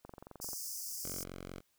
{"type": "click train", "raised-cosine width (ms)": 1, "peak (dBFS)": -34, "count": 12, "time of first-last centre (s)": [0.05, 0.532], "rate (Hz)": 22.8}
{"type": "high-pass noise", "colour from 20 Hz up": "pink", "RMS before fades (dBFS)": -42, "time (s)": [0.41, 1.24], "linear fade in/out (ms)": 10, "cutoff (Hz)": 4900, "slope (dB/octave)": 96}
{"type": "tone", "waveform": "5% pulse", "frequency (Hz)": 45.29, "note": "F#1", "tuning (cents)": -36, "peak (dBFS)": -33, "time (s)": [1.03, 1.61], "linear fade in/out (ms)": 20}
{"effects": ["white hiss -75 dBFS RMS until 1.78 s"]}